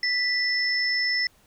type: tone pair together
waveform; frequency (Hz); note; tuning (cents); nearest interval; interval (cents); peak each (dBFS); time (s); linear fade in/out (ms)
sine; 1975.5 / 5274; B6 / E8; 0 / 0; octave + perfect fourth; 1700; -24 / -25; 0.03-1.27; 2
effects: pink hiss -60 dBFS RMS until 1.46 s